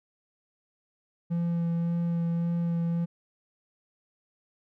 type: tone with vibrato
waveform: triangle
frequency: 169.6 Hz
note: E3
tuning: 50 cents sharp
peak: -23 dBFS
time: 1.3-3.06 s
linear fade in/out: 20 ms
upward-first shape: sine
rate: 1.8 Hz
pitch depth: 12 cents each way
effects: none